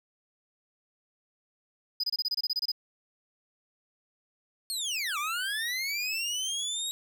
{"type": "tone bursts", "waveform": "triangle", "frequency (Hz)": 4978, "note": "D#8", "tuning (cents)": 0, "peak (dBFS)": -25, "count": 12, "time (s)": [2, 2.718], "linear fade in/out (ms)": 5, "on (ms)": 36, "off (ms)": 26}
{"type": "linear two-way sweep", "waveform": "25% pulse", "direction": "down then up", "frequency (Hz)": [4400, 1134, 3822], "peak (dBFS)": -26, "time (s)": [4.7, 6.91], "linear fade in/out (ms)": 0, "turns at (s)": 5.18}
{"effects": []}